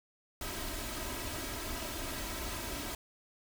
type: noise with comb filter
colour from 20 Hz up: pink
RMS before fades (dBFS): -39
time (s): 0.41-2.95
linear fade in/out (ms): 2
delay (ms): 3.1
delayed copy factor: +0.65
effects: none